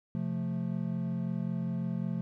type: chord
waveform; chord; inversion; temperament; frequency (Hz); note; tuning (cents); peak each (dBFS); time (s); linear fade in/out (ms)
triangle; F major; second; equal; 130.81 / 174.61 / 220; C3 / F3 / A3; 0 / 0 / 0; -35 / -31 / -34; 0.15-2.21; 0
effects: none